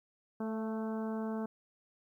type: harmonic tone with a mistuned harmonic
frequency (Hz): 220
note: A3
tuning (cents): 0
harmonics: 1 / 2 / 3 / 4 / 5 / 6 / 7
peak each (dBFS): -35 / -41 / -45 / -47 / -51 / -53 / -55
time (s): 0.4-1.46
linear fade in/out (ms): 5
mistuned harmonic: 3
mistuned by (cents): +19
effects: 12-bit